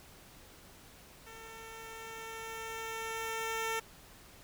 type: tone with level ramp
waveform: 10% pulse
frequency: 449.3 Hz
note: A4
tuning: 36 cents sharp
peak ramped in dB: -41 to -24 dBFS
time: 1.26-3.8 s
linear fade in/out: 10 ms
effects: pink hiss -56 dBFS RMS until 4.43 s